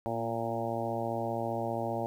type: harmonic tone with a mistuned harmonic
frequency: 115.1 Hz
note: A#2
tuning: 22 cents flat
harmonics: 1 / 2 / 3 / 4 / 5 / 6 / 7 / 8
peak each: -39 / -39 / -39 / -41 / -36 / -38 / -38 / -43 dBFS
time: 0.06-2.06 s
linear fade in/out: 0 ms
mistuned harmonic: 2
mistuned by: +22 cents
effects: 10-bit